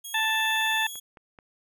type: tone with pitch glide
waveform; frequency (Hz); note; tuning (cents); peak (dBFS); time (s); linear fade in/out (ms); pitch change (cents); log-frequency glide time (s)
10% pulse; 3300 to 3340; G#7 to G#7; -12 to +9; -29; 0.04-1; 10; +21; 0.26-0.66
type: harmonic tone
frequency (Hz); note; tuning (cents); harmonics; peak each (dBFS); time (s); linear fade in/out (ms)
881; A5; +2; 1 / 2 / 3 / 4; -29 / -26 / -30 / -29; 0.14-0.87; 5
type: click train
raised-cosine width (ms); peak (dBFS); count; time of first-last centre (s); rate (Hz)
0.5; -33; 4; 0.74-1.388; 4.63
effects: none